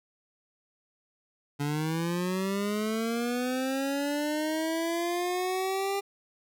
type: linear sweep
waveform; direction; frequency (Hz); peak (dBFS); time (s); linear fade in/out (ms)
25% pulse; up; 142.1 to 400; -24; 1.59-6.01; 20
effects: none